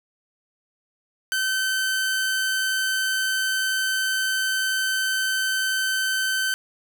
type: tone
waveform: sawtooth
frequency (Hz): 1537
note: G6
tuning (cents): -35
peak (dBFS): -18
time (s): 1.32-6.54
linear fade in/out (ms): 0
effects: none

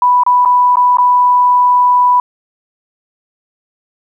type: tone with dropouts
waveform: sine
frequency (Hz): 988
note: B5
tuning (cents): 0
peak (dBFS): -6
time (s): 0.02-2.2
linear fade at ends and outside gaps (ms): 2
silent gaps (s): 0.235-0.264 / 0.45-0.457 / 0.757-0.769 / 0.971-0.984
effects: 8-bit

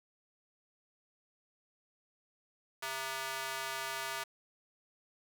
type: tone with high-pass filter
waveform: square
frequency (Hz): 133.3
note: C3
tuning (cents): +33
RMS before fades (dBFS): -39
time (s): 2.82-4.24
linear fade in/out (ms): 10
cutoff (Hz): 1100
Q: 1
effects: 10-bit

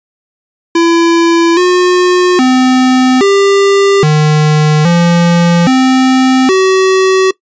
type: tone with pitch steps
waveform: square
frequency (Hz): 335.9 / 360.8 / 256.5 / 396.9 / 152.4 / 171.8 / 260 / 378.5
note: E4 / F#4 / C4 / G4 / D#3 / F3 / C4 / F#4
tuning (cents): +33 / -44 / -34 / +22 / -36 / -28 / -11 / +39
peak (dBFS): -6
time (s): 0.75-7.31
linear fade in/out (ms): 5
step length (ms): 820
effects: noise-tail reverb RT60 0.1 s tail -20 dB re dry + resampled to 16000 Hz

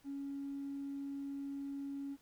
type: tone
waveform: triangle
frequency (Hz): 278.6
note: C#4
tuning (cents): +9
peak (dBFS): -36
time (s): 0.04-2.17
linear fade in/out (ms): 50
effects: tanh soft clip ceiling -37 dBFS + pink hiss -69 dBFS RMS until 2.21 s

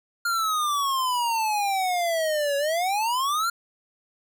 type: exponential two-way sweep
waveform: square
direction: down then up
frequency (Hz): 1411 to 557 to 1411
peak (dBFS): -23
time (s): 0.25-3.5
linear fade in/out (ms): 5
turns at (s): 2.57
effects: none

